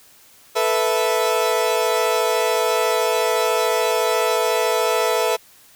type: chord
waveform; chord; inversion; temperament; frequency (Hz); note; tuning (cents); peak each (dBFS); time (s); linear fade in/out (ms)
30% pulse; A suspended second; none; equal; 440 / 493.9 / 659.3; A4 / B4 / E5; 0 / 0 / 0; -19; 0.55-5.37; 20
effects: white hiss -50 dBFS RMS until 5.75 s